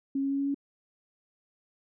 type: tone with pitch steps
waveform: sine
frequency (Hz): 273.3 / 275 / 276.8 / 278.6 / 280.3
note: C#4 / C#4 / C#4 / C#4 / C#4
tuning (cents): -24 / -14 / -2 / +9 / +19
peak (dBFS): -26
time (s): 0.15-0.545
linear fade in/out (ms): 5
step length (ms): 79
effects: none